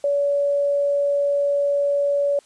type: tone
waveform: sine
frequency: 569 Hz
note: C#5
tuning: 45 cents sharp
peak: -17 dBFS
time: 0.04-2.39 s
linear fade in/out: 2 ms
effects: white hiss -55 dBFS RMS until 2.45 s + resampled to 22050 Hz